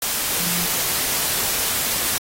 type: tone in noise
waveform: sine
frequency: 174.5 Hz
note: F3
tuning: 1 cent flat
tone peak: -30 dBFS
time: 0.4-0.66 s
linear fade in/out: 2 ms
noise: white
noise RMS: -22 dBFS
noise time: 0.02-2.18 s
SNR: -11 dB
effects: AAC 48 kbps